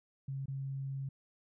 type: tone with dropouts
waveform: sine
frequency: 136 Hz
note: C#3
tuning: 33 cents flat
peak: -36 dBFS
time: 0.28-1.09 s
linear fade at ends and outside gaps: 5 ms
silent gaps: 0.458-0.481 s
effects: none